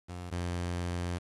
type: tone pair in turn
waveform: sawtooth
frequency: 88.9 / 87.73 Hz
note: F2 / F2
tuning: +31 / +8 cents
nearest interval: unison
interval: 23 cents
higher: first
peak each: -35 / -28 dBFS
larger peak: second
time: 0.08-0.31 / 0.31-1.19 s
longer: second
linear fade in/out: 20 ms
effects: resampled to 24000 Hz + 9-bit